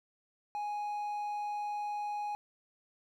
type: tone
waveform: triangle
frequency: 830.6 Hz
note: G#5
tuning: in tune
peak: -32 dBFS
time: 0.55-2.35 s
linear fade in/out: 0 ms
effects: none